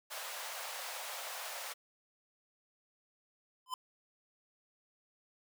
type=high-pass noise; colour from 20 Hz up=pink; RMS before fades=-43 dBFS; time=0.1-1.74 s; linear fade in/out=20 ms; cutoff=540 Hz; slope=48 dB/octave
type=tone with exponential growth; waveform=square; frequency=1020 Hz; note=C6; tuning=44 cents flat; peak=-32 dBFS; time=3.66-3.74 s; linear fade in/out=2 ms; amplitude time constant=17 ms
effects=none